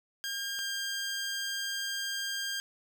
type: tone pair in turn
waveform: 15% pulse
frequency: 1609 / 1601.4 Hz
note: G6 / G6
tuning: +45 / +37 cents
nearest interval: unison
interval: 8 cents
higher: first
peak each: -27 / -26 dBFS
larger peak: second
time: 0.24-0.59 / 0.59-2.6 s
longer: second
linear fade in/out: 0 ms
effects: none